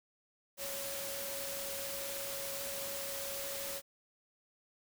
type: tone in noise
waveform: sine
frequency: 554.4 Hz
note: C#5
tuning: in tune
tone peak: -44 dBFS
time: 0.57-3.82 s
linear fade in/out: 50 ms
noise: white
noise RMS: -41 dBFS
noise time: 0.57-3.82 s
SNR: -6 dB
effects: none